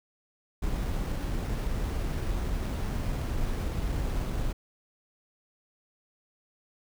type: noise with sample-and-hold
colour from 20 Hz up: brown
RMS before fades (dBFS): -30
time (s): 0.62-4.53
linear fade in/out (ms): 10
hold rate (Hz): 7350
effects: none